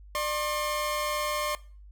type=tone pair together; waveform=sawtooth; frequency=597 / 1071.8 Hz; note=D5 / C6; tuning=+28 / +41 cents; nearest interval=minor seventh; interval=1013 cents; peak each=-27 / -26 dBFS; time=0.15-1.55 s; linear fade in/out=0 ms; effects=noise-tail reverb RT60 0.4 s tail -20 dB re dry + added 50 Hz sine -46 dBFS peak until 1.91 s